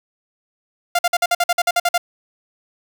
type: tone bursts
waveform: sawtooth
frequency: 698.5 Hz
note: F5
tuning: in tune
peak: -10 dBFS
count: 12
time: 0.95-1.979 s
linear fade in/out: 5 ms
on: 39 ms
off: 51 ms
effects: none